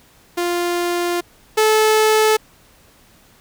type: tone pair in turn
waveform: sawtooth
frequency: 349.2 / 433.8 Hz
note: F4 / A4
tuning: 0 / -25 cents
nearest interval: major third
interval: 375 cents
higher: second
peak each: -14 / -8 dBFS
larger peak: second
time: 0.37-1.21 / 1.57-2.37 s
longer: first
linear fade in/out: 10 ms
effects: pink hiss -51 dBFS RMS until 3.4 s